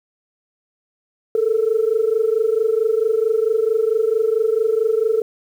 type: tone pair together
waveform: sine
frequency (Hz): 432.1 / 456.6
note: A4 / A#4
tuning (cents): -31 / -36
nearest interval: minor second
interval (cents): 95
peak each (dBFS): -17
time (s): 1.35-5.22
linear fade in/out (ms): 2
effects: tanh soft clip ceiling -8 dBFS + 8-bit